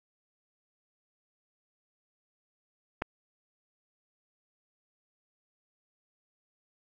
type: clicks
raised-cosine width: 0.5 ms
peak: -29 / -15 dBFS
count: 2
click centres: 3.018 / 3.021 s
effects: none